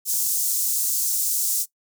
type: high-pass noise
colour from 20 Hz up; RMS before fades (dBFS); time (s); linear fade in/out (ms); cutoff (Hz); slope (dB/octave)
pink; -23; 0.05-1.66; 50; 6500; 24
effects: noise-tail reverb RT60 0.1 s tail -19 dB re dry